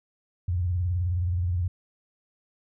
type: tone with vibrato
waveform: sine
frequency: 88.5 Hz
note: F2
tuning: 23 cents sharp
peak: -23 dBFS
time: 0.48-1.68 s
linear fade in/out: 5 ms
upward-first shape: triangle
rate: 19 Hz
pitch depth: 150 cents each way
effects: none